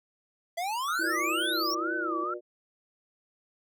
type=exponential sweep; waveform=square; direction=up; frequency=659.3 to 5750 Hz; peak=-30 dBFS; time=0.57-1.75 s; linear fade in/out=10 ms
type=tone with vibrato; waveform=sine; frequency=1318.5 Hz; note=E6; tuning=in tune; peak=-30 dBFS; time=0.88-2.34 s; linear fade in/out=5 ms; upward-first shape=sine; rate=2.1 Hz; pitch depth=250 cents each way
type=tone with tremolo; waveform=sine; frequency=329.6 Hz; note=E4; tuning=in tune; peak=-32 dBFS; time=0.99-2.24 s; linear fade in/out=5 ms; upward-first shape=triangle; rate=3.7 Hz; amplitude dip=40%
type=harmonic tone; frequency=119.7 Hz; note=A#2; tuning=46 cents sharp; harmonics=3 / 4 / 5; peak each=-36 / -42 / -40 dBFS; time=1-2.41 s; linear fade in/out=50 ms
effects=none